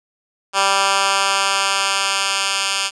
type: tone with high-pass filter sweep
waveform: 10% pulse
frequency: 196 Hz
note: G3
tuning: in tune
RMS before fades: -18 dBFS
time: 0.53-2.91 s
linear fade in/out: 50 ms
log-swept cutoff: 1000 to 2300 Hz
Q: 0.83
effects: resampled to 22050 Hz + 7-bit